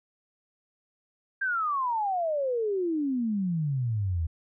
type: exponential sweep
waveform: sine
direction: down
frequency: 1612 to 77.8 Hz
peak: -25 dBFS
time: 1.41-4.27 s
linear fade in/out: 10 ms
effects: none